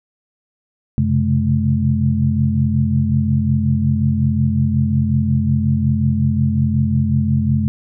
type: tone cluster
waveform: sine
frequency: 90.5 / 133 / 138.5 / 214.2 Hz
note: F#2 / C3 / C#3 / A3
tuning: -38 / +29 / -1 / -46 cents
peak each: -19 / -18 / -21 / -18 dBFS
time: 0.98-7.68 s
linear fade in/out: 0 ms
effects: none